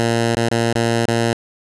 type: tone with dropouts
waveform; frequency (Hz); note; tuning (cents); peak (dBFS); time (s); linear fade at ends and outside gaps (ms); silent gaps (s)
10% pulse; 116; A#2; -8; -7; 0-1.33; 0; 0.351-0.37 / 0.487-0.514 / 0.728-0.753 / 1.056-1.082
effects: resampled to 24000 Hz + 7-bit